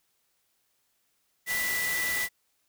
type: tone in noise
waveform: sine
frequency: 1975.5 Hz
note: B6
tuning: in tune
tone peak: -28 dBFS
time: 1.46-2.29 s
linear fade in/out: 50 ms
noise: white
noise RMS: -33 dBFS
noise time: 1.46-2.29 s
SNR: +2 dB
effects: white hiss -73 dBFS RMS until 2.68 s